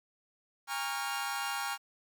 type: chord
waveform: sawtooth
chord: Bb minor seventh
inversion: third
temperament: equal with one note detuned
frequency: 810.7 / 932.3 / 1108.7 / 1396.9 Hz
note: Ab5 / Bb5 / Db6 / F6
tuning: -42 / 0 / 0 / 0 cents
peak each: -34 / -37 / -37 / -34 dBFS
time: 0.67-1.78 s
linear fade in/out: 50 ms
effects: 10-bit